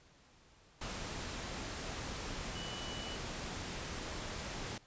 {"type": "tone in noise", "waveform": "sine", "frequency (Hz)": 2960, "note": "F#7", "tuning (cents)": 0, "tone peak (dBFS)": -46, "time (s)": [2.55, 3.16], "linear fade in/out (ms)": 5, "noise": "pink", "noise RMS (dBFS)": -42, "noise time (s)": [0.81, 4.78], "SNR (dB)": -7, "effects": ["pink hiss -64 dBFS RMS until 4.86 s", "resampled to 16000 Hz"]}